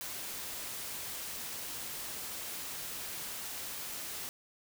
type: noise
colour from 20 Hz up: white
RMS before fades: -41 dBFS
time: 0.01-4.29 s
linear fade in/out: 0 ms
effects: none